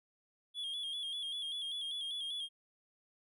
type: tone with vibrato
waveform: triangle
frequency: 3322 Hz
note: G#7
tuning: in tune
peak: -36 dBFS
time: 0.54-2.49 s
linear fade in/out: 50 ms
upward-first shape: square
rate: 5.1 Hz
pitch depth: 49 cents each way
effects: none